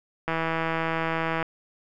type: click train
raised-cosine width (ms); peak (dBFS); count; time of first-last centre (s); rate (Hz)
0.5; -12; 188; 0.28-1.427; 163
effects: none